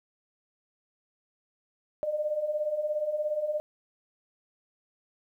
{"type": "beating tone pair", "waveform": "sine", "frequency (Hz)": [590, 607], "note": ["D5", "D#5"], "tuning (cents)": [8, -43], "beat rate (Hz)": 17, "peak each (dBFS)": [-34, -28], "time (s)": [2.03, 3.6], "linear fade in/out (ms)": 0, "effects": ["11-bit"]}